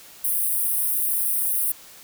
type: high-pass noise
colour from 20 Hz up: white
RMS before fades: -23 dBFS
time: 0.24-1.72 s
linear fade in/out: 5 ms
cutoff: 8900 Hz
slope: 96 dB/octave
effects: white hiss -46 dBFS RMS until 2.03 s